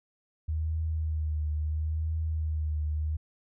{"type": "tone with vibrato", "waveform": "sine", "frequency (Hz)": 77.9, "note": "D#2", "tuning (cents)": 3, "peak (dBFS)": -27, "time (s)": [0.48, 3.17], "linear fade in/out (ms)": 10, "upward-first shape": "triangle", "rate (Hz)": 0.74, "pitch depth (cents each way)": 49, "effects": []}